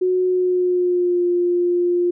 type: tone with pitch glide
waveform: sine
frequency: 367 to 352 Hz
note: F#4 to F4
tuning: -14 to +14 cents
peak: -15 dBFS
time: 0.01-2.11 s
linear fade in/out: 10 ms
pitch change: -72 cents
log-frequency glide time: 0.26-1.24 s
effects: none